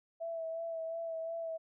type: tone with vibrato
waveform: sine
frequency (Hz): 658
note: E5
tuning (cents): -3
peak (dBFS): -36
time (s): 0.2-1.58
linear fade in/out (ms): 20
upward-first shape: sine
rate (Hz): 2.8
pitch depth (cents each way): 25
effects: none